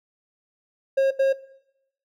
triangle tone bursts at uneven times, 540 Hz, C#5, 45 cents flat, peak -14 dBFS, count 2, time 0.97-1.11 / 1.19-1.33 s, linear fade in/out 10 ms, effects noise-tail reverb RT60 0.8 s tail -19 dB re dry

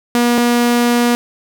sawtooth tone pair in turn, 239.9 / 239.9 Hz, A#3 / A#3, +50 / +50 cents, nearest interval unison, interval 0 cents, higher neither, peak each -7 dBFS, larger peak neither, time 0.15-0.38 / 0.38-1.15 s, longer second, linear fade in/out 0 ms, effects none

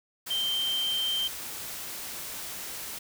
sine tone in noise, 3136 Hz, G7, in tune, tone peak -26 dBFS, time 0.3-1.28 s, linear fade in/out 10 ms, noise white, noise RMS -38 dBFS, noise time 0.26-2.99 s, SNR +9 dB, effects none

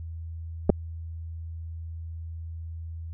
clicks, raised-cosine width 2 ms, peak -6 dBFS, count 2, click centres 0.695 / 0.7 s, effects added 82 Hz sine -34 dBFS peak until 3.13 s

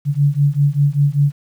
sine beating tone pair, 140.8 / 145.9 Hz, C#3 / D3, +27 / -11 cents, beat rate 5.1 Hz, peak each -15 dBFS, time 0.05-1.33 s, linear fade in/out 50 ms, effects 8-bit

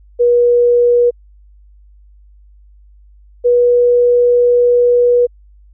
sine tone pair in turn, 482 / 485.6 Hz, B4 / B4, -42 / -29 cents, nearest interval unison, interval 13 cents, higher second, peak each -7 dBFS, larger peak neither, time 0.19-1.11 / 3.44-5.27 s, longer second, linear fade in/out 20 ms, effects added 50 Hz sine -41 dBFS peak until 5.73 s

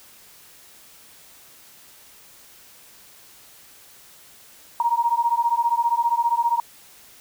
sine beating tone pair, 932.3 / 947.3 Hz, A#5 / A#5, 0 / +28 cents, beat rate 15 Hz, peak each -21 dBFS, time 4.8-6.6 s, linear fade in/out 2 ms, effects white hiss -49 dBFS RMS until 7.2 s

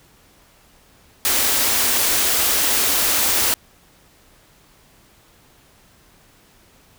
white band-stop noise, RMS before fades -18 dBFS, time 1.25-3.54 s, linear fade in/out 0 ms, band 110 to 210 Hz, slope 96 dB/octave, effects pink hiss -53 dBFS RMS until 6.98 s

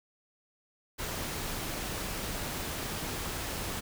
pink noise, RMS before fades -36 dBFS, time 0.98-3.81 s, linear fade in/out 20 ms, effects none

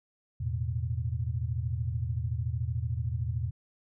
sine chord, E suspended fourth, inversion none, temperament equal, 82.41 / 110 / 123.47 Hz, E2 / A2 / B2, 0 / 0 / 0 cents, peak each -33 dBFS, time 0.4-3.51 s, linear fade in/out 10 ms, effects none

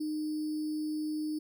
sine tone with sample-and-hold, 306.2 Hz, D#4, 28 cents flat, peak -31 dBFS, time 0-1.39 s, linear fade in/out 10 ms, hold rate 4900 Hz, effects none

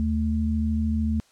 sine tone pair together, 77.78 / 220 Hz, D#2 / A3, 0 / 0 cents, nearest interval octave + tritone, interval 1800 cents, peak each -24 dBFS, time 0-1.2 s, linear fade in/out 0 ms, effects white hiss -60 dBFS RMS until 1.31 s + low-pass 8000 Hz 12 dB/octave

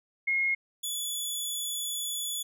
sine / 15% pulse tone pair in turn, 2153 / 3430 Hz, C7 / A7, +49 / -45 cents, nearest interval minor sixth, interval 806 cents, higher second, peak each -24 dBFS, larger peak neither, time 0.27-0.55 / 0.83-2.43 s, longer second, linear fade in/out 10 ms, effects none

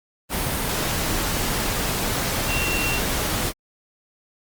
sine tone in noise, 2740 Hz, F7, 34 cents flat, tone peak -25 dBFS, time 2.46-3.01 s, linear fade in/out 50 ms, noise pink, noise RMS -24 dBFS, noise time 0.29-3.53 s, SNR -4 dB, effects Opus 32 kbps

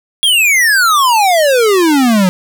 square exponential sweep, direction down, 3369 to 177.8 Hz, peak -8 dBFS, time 0.23-2.29 s, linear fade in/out 0 ms, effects none

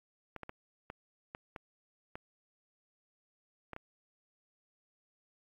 clicks, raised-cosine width 0.5 ms, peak -27 dBFS, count 9, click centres 0.363 / 0.433 / 0.494 / 0.901 / 1.349 / 1.562 / 2.155 / 3.733 / 3.764 s, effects AAC 64 kbps

